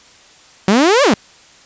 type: exponential two-way sweep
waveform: sawtooth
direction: up then down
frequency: 183 to 600 to 183 Hz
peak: -5 dBFS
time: 0.68-1.14 s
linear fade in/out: 2 ms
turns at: 1.03 s
effects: white hiss -45 dBFS RMS until 1.65 s + resampled to 16000 Hz